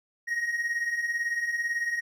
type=beating tone pair; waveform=triangle; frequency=1864.7 / 1882.7 Hz; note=A#6 / A#6; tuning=0 / +17 cents; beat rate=18 Hz; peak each=-32 / -26 dBFS; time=0.27-2.01 s; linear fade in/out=20 ms; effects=none